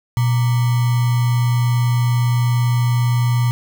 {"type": "tone with sample-and-hold", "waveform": "sine", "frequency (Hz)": 121.2, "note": "B2", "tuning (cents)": -32, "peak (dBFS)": -13, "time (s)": [0.17, 3.51], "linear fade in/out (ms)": 0, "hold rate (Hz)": 1050, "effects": []}